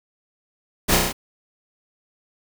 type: noise with echo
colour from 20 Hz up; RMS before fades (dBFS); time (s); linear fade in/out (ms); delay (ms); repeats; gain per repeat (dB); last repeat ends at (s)
pink; -18; 0.88-0.97; 20; 32; 5; -2; 1.13
effects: none